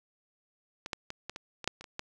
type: clicks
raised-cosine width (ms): 0.2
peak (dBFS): -21 / -15 / -21 / -20 / -23 / -23 / -10 / -28 / -28 / -18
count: 10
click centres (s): 0.861 / 0.932 / 1.104 / 1.296 / 1.361 / 1.643 / 1.676 / 1.81 / 1.842 / 1.994
effects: none